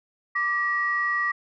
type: tone pair together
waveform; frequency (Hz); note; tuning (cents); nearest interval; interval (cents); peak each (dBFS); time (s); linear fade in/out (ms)
sine; 1174.7 / 1912.7; D6 / A#6; 0 / +44; minor sixth; 844; -26 / -23; 0.35-1.32; 10
effects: tanh soft clip ceiling -14 dBFS